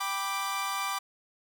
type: chord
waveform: sawtooth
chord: G major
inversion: none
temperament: equal with one note detuned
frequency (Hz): 784 / 987.8 / 1178.1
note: G5 / B5 / D6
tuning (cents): 0 / 0 / +5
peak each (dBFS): -33 / -33 / -28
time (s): 0-0.99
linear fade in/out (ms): 10
effects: none